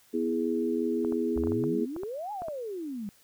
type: chord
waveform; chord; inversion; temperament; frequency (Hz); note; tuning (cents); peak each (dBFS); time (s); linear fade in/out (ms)
sine; E major; second; equal; 246.9 / 329.6 / 415.3; B3 / E4 / G#4; 0 / 0 / 0; -30; 0.13-1.86; 20
type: clicks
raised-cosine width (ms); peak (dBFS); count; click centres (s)
1; -26; 11; 1.048 / 1.124 / 1.376 / 1.437 / 1.472 / 1.52 / 1.639 / 1.964 / 2.034 / 2.42 / 2.484
type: exponential two-way sweep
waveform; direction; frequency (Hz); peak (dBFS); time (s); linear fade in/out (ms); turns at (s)
sine; up then down; 65.41 to 858 to 194.6; -33; 1.36-3.09; 0; 2.32
effects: white hiss -61 dBFS RMS until 3.23 s